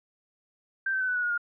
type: tone with pitch steps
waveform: sine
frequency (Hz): 1568 / 1542 / 1516.3 / 1491.2 / 1466.4 / 1442 / 1418.1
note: G6 / G6 / F#6 / F#6 / F#6 / F#6 / F6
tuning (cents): 0 / -29 / +42 / +13 / -16 / -45 / +26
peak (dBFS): -25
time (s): 0.86-1.378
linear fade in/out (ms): 5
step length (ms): 74
effects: none